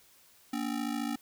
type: ring-modulated tone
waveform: square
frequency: 261.2 Hz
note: C4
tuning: 3 cents flat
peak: -29 dBFS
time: 0.53-1.16 s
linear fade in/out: 2 ms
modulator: 27.1 Hz
effects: white hiss -61 dBFS RMS until 1.21 s